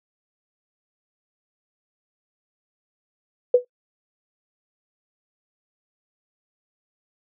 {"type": "tone with exponential decay", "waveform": "sine", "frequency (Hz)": 493.9, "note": "B4", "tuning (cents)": 0, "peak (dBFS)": -7, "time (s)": [3.54, 3.65], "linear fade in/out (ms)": 5, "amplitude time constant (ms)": 22, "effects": ["noise-tail reverb RT60 0.1 s tail -22 dB re dry"]}